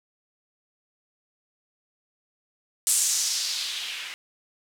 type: noise with low-pass filter sweep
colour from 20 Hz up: violet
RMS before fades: -27 dBFS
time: 2.87-4.14 s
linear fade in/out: 0 ms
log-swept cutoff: 8800 to 2300 Hz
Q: 2.1
effects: none